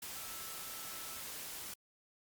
sine tone in noise, 1318.5 Hz, E6, in tune, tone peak -55 dBFS, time 0.16-1.21 s, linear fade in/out 5 ms, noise white, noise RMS -45 dBFS, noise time 0.02-1.74 s, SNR -13 dB, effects Opus 48 kbps

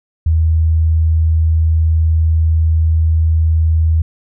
sine tone, 80.3 Hz, E2, 45 cents flat, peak -9 dBFS, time 0.26-4.02 s, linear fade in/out 5 ms, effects none

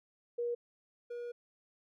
sine / triangle tone pair in turn, 477.1 / 479.4 Hz, A#4 / A#4, +40 / +48 cents, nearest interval unison, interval 8 cents, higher second, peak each -32 / -37 dBFS, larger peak first, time 0.38-0.55 / 1.1-1.32 s, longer second, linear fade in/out 10 ms, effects none

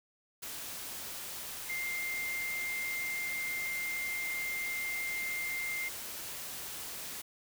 sine tone in noise, 2102 Hz, C7, 7 cents sharp, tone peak -34 dBFS, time 1.69-5.89 s, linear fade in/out 10 ms, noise white, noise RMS -42 dBFS, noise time 0.42-7.22 s, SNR +5 dB, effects none

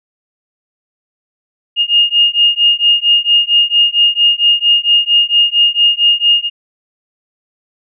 sine beating tone pair, 2839 / 2843.4 Hz, F7 / F7, +28 / +30 cents, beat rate 4.4 Hz, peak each -11 dBFS, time 1.76-6.5 s, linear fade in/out 50 ms, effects none

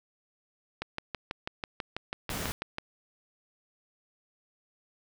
click train, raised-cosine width 0.3 ms, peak -17 dBFS, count 13, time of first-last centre 0.82-2.784 s, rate 6.11 Hz
pink noise, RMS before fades -35 dBFS, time 2.3-2.52 s, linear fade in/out 0 ms
effects none

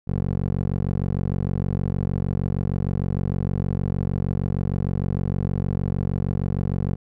15% pulse tone with band-pass filter, 46.49 Hz, F#1, 9 cents sharp, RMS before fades -24 dBFS, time 0.07-6.96 s, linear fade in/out 20 ms, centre 170 Hz, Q 0.74, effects none

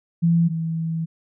sine tone pair in turn, 168.1 / 163.13 Hz, E3 / E3, +34 / -18 cents, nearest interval minor second, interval 52 cents, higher first, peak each -14 / -22 dBFS, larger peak first, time 0.22-0.49 / 0.49-1.06 s, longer second, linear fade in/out 20 ms, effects none

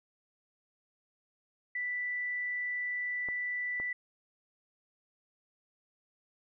sine tone, 1975.5 Hz, B6, in tune, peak -32 dBFS, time 1.75-3.93 s, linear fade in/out 5 ms
clicks, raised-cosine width 1 ms, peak -30 dBFS, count 2, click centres 3.287 / 3.8 s
effects none

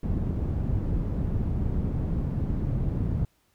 white low-pass noise, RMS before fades -27 dBFS, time 0.03-3.25 s, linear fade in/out 2 ms, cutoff 130 Hz, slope 12 dB/octave, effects pink hiss -68 dBFS RMS until 3.54 s

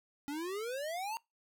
square exponential sweep, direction up, 277.2 to 932.3 Hz, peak -37 dBFS, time 0.28-1.17 s, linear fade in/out 0 ms, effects noise-tail reverb RT60 0.2 s tail -23 dB re dry

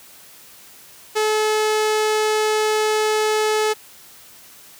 sawtooth tone with low-pass filter, 430.1 Hz, A4, 39 cents flat, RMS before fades -19 dBFS, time 1.15-3.74 s, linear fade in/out 20 ms, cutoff 9100 Hz, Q 1, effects white hiss -45 dBFS RMS until 4.79 s + high-pass 60 Hz 12 dB/octave

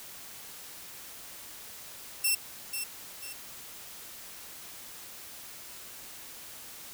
5% pulse tone with echo, 2695 Hz, E7, 38 cents sharp, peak -15 dBFS, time 2.24-2.35 s, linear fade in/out 5 ms, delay 490 ms, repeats 2, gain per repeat -8 dB, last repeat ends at 3.33 s, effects white hiss -46 dBFS RMS until 6.93 s

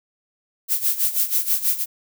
violet noise with tremolo, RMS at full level -18 dBFS, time 0.68-1.86 s, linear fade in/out 50 ms, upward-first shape sine, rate 6.2 Hz, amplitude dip 80%, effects none

